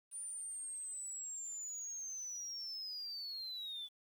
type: linear sweep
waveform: sine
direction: down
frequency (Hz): 9390 to 3438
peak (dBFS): -40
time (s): 0.11-3.89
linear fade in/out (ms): 50
effects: tanh soft clip ceiling -40 dBFS + 11-bit